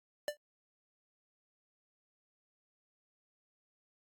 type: tone with exponential decay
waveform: square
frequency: 591 Hz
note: D5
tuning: 11 cents sharp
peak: -30 dBFS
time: 0.28-0.37 s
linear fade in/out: 1 ms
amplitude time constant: 19 ms
effects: AAC 64 kbps